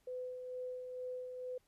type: tone with tremolo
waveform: sine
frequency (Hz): 504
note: B4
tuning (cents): +35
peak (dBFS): -39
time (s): 0.07-1.58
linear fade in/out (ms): 5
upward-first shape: sine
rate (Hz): 2.2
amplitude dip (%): 40
effects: pink hiss -75 dBFS RMS until 1.67 s + resampled to 32000 Hz